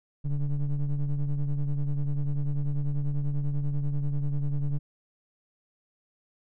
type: ring-modulated tone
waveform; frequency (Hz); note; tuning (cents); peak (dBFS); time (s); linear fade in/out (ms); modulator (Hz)
triangle; 73.4; D2; 0; -19; 0.24-4.79; 20; 68.3
effects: none